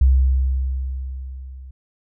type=tone with level ramp; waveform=sine; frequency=65.41 Hz; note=C2; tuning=in tune; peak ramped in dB=-9 to -35 dBFS; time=0.01-1.71 s; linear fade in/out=5 ms; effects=none